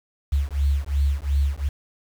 sine beating tone pair, 68.8 / 71.6 Hz, C#2 / D2, -12 / -43 cents, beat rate 2.8 Hz, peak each -22 dBFS, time 0.32-1.69 s, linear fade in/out 10 ms, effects 7-bit

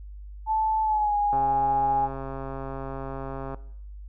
sine tone with pitch glide, 874 to 824.9 Hz, A5 to G#5, -12 to -12 cents, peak -21 dBFS, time 0.46-2.09 s, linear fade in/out 50 ms, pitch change -100 cents, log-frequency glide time 0.82-1.16 s
click train, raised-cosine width 1 ms, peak -21 dBFS, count 300, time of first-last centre 1.33-3.545 s, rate 135 Hz
effects noise-tail reverb RT60 0.7 s tail -19 dB re dry + added 50 Hz sine -38 dBFS peak until 4.08 s

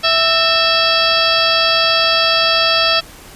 harmonic tone with a mistuned harmonic, 659.3 Hz, E5, in tune, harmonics 1 / 2 / 3 / 4 / 5 / 6 / 7 / 8, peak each -19 / -18 / -23 / -19 / -18 / -23 / -18 / -21 dBFS, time 0.03-3.01 s, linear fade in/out 20 ms, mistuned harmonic 3, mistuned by -150 cents, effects pink hiss -38 dBFS RMS until 3.35 s + resampled to 32000 Hz

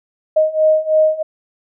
sine beating tone pair, 622.3 / 625.4 Hz, D#5 / D#5, 0 / +9 cents, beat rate 3.1 Hz, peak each -15 / -13 dBFS, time 0.36-1.23 s, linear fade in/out 10 ms, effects none

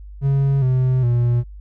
triangle tone with pitch steps, 137.9 / 128.67 / 120.05 Hz, C#3 / C3 / B2, -9 / -29 / -49 cents, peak -12 dBFS, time 0.21-1.44 s, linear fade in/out 50 ms, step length 410 ms, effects added 50 Hz sine -34 dBFS peak until 1.6 s

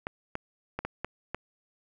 clicks, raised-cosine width 0.5 ms, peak -17 dBFS, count 6, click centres 0.069 / 0.354 / 0.79 / 0.85 / 1.046 / 1.346 s, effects 9-bit

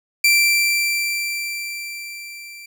sawtooth tone with level ramp, 2349 Hz, D7, in tune, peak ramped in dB -8 to -33 dBFS, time 0.24-2.66 s, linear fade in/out 5 ms, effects none

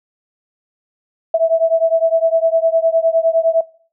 sine beating tone pair, 652 / 661.8 Hz, E5 / E5, -19 / +7 cents, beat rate 9.8 Hz, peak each -14 dBFS, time 1.34-3.61 s, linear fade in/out 5 ms, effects noise-tail reverb RT60 0.5 s tail -23 dB re dry

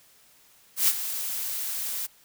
blue noise with ADSR envelope, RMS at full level -19 dBFS, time 0.76-2.07 s, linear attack 120 ms, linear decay 41 ms, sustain -12 dB, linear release 17 ms, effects white hiss -58 dBFS RMS until 2.24 s

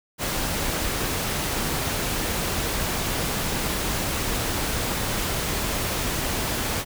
pink noise, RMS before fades -26 dBFS, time 0.18-6.85 s, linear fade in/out 50 ms, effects none

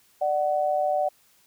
sine tone pair together, 593.8 / 747 Hz, D5 / F#5, +19 / +16 cents, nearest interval major third, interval 397 cents, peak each -24 dBFS, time 0.21-1.09 s, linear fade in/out 10 ms, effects white hiss -61 dBFS RMS until 1.46 s

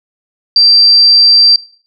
sine tone, 4699 Hz, D8, in tune, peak -3 dBFS, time 0.56-1.56 s, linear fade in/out 2 ms, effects noise-tail reverb RT60 0.5 s tail -21 dB re dry

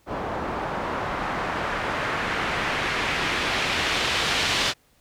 white noise with low-pass filter sweep, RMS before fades -26 dBFS, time 0.06-4.74 s, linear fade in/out 50 ms, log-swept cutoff 850 to 4000 Hz, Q 1.1, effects pink hiss -62 dBFS RMS until 5 s

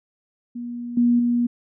sine tone with level steps, 240 Hz, B3, 49 cents flat, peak -28 / -14 / -17 dBFS, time 0.55-1.47 s, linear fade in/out 10 ms, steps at 0.97 / 1.19 s, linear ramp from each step 5 ms, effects none

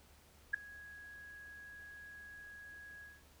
sine tone with ADSR envelope, 1661.2 Hz, G#6, in tune, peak -26 dBFS, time 0.53-3.23 s, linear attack 13 ms, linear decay 3 ms, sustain -24 dB, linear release 200 ms, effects added 73 Hz sine -65 dBFS peak until 3.4 s + pink hiss -65 dBFS RMS until 3.4 s

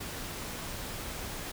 pink noise, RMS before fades -39 dBFS, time 0-1.52 s, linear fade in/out 10 ms, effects none

